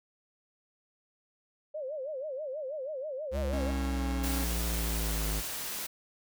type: tone with vibrato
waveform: sine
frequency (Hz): 567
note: C#5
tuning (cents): +39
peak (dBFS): -34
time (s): 1.74-3.71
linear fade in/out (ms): 10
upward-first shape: sine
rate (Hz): 6.2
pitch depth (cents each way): 180
type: exponential sweep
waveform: square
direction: down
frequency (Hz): 70.1 to 51.8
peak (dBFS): -31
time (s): 3.31-5.43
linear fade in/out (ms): 50
type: tone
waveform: 45% pulse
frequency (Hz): 272.4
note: C#4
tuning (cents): -30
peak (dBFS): -35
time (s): 3.53-4.44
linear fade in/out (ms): 2
type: noise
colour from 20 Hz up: white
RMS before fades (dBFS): -37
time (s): 4.23-5.87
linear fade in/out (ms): 10
effects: none